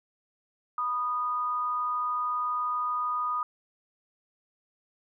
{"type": "tone pair together", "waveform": "sine", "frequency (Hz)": [986, 1233.3], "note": ["B5", "D#6"], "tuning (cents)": [-3, -16], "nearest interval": "major third", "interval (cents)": 387, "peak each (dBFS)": [-35, -27], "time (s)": [0.78, 3.43], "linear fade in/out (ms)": 2, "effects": []}